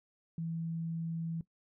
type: tone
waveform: sine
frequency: 164.81 Hz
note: E3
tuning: in tune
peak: -34 dBFS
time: 0.38-1.41 s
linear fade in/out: 2 ms
effects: noise-tail reverb RT60 0.1 s tail -17 dB re dry